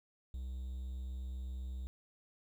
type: tone with quantisation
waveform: triangle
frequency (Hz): 63.9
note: C2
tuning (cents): -40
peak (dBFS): -37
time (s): 0.34-1.87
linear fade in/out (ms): 0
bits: 11
effects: none